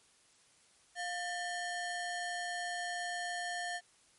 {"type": "ring-modulated tone", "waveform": "45% pulse", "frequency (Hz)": 1244.5, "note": "D#6", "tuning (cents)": 0, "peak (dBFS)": -33, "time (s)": [0.95, 3.81], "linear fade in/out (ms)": 50, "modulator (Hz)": 540, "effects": ["white hiss -66 dBFS RMS until 4.18 s", "MP3 48 kbps"]}